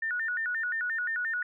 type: tone with vibrato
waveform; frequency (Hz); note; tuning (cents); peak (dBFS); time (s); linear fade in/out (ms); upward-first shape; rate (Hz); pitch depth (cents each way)
sine; 1623; G#6; -40; -28; 0.02-1.43; 5; square; 5.7; 180
effects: none